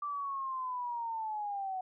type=linear sweep; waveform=sine; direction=down; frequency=1174.7 to 740 Hz; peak=-34 dBFS; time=0.02-1.81 s; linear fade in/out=5 ms; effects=none